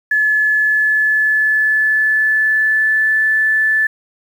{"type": "tone with pitch glide", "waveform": "sine", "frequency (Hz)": [1718, 1747], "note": ["A6", "A6"], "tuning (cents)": [-42, -13], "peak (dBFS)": -11, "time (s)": [0.11, 3.87], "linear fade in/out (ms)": 5, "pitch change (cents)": 29, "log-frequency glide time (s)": [0.49, 3.17], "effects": ["7-bit"]}